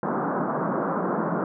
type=band-pass noise; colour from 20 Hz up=pink; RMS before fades=-26 dBFS; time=0.03-1.44 s; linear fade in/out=2 ms; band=160 to 1400 Hz; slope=48 dB/octave; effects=none